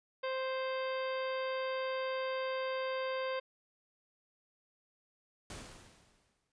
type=harmonic tone; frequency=523.3 Hz; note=C5; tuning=in tune; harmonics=1 / 2 / 3 / 4 / 5 / 6 / 7 / 9; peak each=-35 / -41 / -45 / -47 / -49 / -51 / -52 / -54 dBFS; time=0.23-3.4 s; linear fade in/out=10 ms
type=noise with exponential decay; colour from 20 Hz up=pink; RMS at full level=-44 dBFS; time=5.5-6.52 s; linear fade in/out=2 ms; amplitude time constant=220 ms
effects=resampled to 22050 Hz